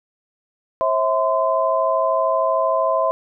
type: tone cluster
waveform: sine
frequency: 537 / 650 / 1027 Hz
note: C5 / E5 / C6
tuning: +45 / -24 / -33 cents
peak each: -22 / -19 / -20 dBFS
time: 0.81-3.11 s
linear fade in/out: 0 ms
effects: none